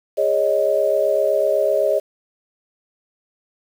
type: chord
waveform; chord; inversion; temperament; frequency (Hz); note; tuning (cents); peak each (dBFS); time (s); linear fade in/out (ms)
sine; Ab suspended fourth; none; equal with one note detuned; 410.8 / 554.4 / 622.3; Ab4 / Db5 / Eb5; -19 / 0 / 0; -22 / -19 / -18; 0.17-2; 20
effects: 7-bit